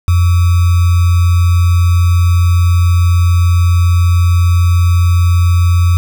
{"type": "tone with sample-and-hold", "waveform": "sine", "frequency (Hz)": 87.31, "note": "F2", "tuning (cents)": 0, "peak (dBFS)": -6, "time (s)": [0.08, 5.97], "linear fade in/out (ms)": 0, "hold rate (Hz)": 1225, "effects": []}